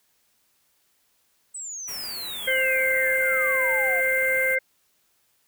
sine exponential sweep, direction down, 8200 to 682 Hz, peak -32 dBFS, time 1.54-4.01 s, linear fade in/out 10 ms
white band-stop noise, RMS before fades -37 dBFS, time 1.87-4.56 s, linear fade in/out 20 ms, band 2800 to 7900 Hz, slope 48 dB/octave
harmonic tone, 523.3 Hz, C5, in tune, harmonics 1 / 3 / 4, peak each -26 / -26 / -22 dBFS, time 2.47-4.59 s, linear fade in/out 10 ms
effects white hiss -67 dBFS RMS until 5.47 s

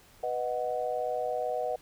sine chord, B major, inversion none, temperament equal, 493.9 / 622.3 / 740 Hz, B4 / D#5 / F#5, 0 / 0 / 0 cents, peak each -33 dBFS, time 0.23-1.76 s, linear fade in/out 5 ms, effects pink hiss -58 dBFS RMS until 1.81 s

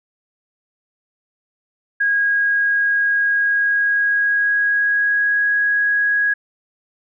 sine tone with pitch glide, 1640 to 1658.1 Hz, G#6 to G#6, -22 to -3 cents, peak -14 dBFS, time 2-6.34 s, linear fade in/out 10 ms, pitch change +19 cents, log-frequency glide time 3.34-5.5 s, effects none

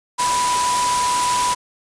sine tone in noise, 987.8 Hz, B5, in tune, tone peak -17 dBFS, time 0.18-1.55 s, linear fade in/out 20 ms, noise white, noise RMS -22 dBFS, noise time 0.18-1.55 s, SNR +2 dB, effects resampled to 22050 Hz

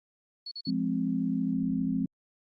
sine tone bursts, 4399 Hz, C#8, 14 cents flat, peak -36 dBFS, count 3, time 0.46-0.704 s, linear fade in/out 5 ms, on 54 ms, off 41 ms
sine chord, F minor, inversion none, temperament just, 174.61 / 209.5 / 261.9 Hz, F3 / Ab3 / C4, 0 / +15 / +2 cents, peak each -32 / -31 / -29 dBFS, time 0.67-2.06 s, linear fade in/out 5 ms
effects Opus 24 kbps

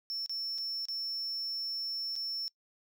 triangle tone with dropouts, 5400 Hz, E8, 41 cents sharp, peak -33 dBFS, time 0.1-2.48 s, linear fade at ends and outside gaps 0 ms, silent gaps 0.261-0.295 / 0.58-0.584 / 0.854-0.885 / 2.155-2.162 s, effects noise-tail reverb RT60 0.1 s tail -25 dB re dry

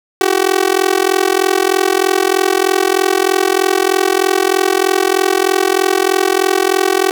sawtooth tone with amplitude modulation, 380 Hz, F#4, 46 cents sharp, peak -3 dBFS, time 0.21-7.11 s, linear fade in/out 0 ms, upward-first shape sine, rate 43.2 Hz, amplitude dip 100%, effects none

